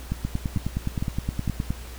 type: two click trains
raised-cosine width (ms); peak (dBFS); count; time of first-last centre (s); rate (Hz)
5; -13 / -13; 15 / 4; 0.25-1.705 / 0.12-1.477; 9.62 / 2.21
effects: added 60 Hz sine -37 dBFS peak until 1.98 s + pink hiss -44 dBFS RMS until 1.98 s